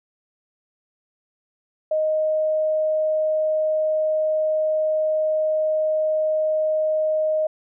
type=tone; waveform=sine; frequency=622.3 Hz; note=D#5; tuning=in tune; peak=-18 dBFS; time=1.91-7.47 s; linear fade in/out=5 ms; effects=none